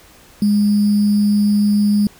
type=tone with sample-and-hold; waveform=sine; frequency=206.5 Hz; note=G#3; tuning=10 cents flat; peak=-11 dBFS; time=0.42-2.07 s; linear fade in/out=2 ms; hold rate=4900 Hz; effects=pink hiss -46 dBFS RMS until 2.19 s